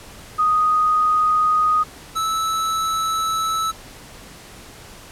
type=tone pair in turn; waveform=sine / square; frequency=1244.5 / 1308.3 Hz; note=D#6 / E6; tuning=0 / -13 cents; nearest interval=minor second; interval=87 cents; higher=second; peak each=-14 / -20 dBFS; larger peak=first; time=0.38-1.84 / 2.15-3.72 s; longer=second; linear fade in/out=20 ms; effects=pink hiss -41 dBFS RMS until 5.11 s + low-pass 12000 Hz 12 dB/octave